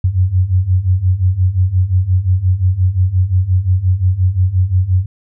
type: beating tone pair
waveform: sine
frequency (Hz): 89.1 / 94.8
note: F2 / F#2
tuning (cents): +35 / +43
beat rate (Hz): 5.7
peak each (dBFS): -15 / -12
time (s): 0.04-5.06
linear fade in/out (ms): 5
effects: none